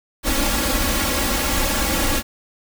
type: noise with comb filter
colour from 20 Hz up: pink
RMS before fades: -20 dBFS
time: 0.23-2.23 s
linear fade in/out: 50 ms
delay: 3.6 ms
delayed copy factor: +1
effects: none